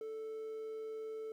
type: tone with amplitude modulation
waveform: triangle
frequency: 440 Hz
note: A4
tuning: in tune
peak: -37 dBFS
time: 0.01-1.32 s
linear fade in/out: 2 ms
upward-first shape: sine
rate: 143 Hz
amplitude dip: 25%
effects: tanh soft clip ceiling -33 dBFS + 12-bit